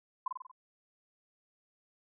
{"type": "tone with echo", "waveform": "sine", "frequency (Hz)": 1024, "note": "C6", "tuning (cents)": -38, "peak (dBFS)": -29, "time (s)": [0.26, 0.28], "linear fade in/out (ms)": 5, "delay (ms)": 47, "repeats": 5, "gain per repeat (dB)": -4, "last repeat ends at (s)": 0.515, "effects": []}